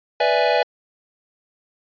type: chord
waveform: square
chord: E dominant seventh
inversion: second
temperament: equal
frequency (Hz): 493.9 / 587.3 / 659.3 / 830.6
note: B4 / D5 / E5 / G#5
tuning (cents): 0 / 0 / 0 / 0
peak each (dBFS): -22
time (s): 0.2-0.63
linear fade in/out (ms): 5
effects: resampled to 11025 Hz